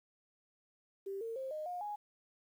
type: tone with pitch steps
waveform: sine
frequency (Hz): 392 / 455.5 / 529.3 / 615.1 / 714.8 / 830.6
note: G4 / A#4 / C5 / D#5 / F5 / G#5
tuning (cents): 0 / -40 / +20 / -20 / +40 / 0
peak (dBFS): -38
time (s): 1.06-1.96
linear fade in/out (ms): 10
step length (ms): 150
effects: 11-bit